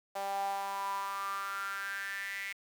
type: tone with high-pass filter sweep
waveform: sawtooth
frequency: 197.3 Hz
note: G3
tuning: 11 cents sharp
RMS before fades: -37 dBFS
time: 0.15-2.53 s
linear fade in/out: 10 ms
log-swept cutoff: 690 to 2100 Hz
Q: 8
effects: 9-bit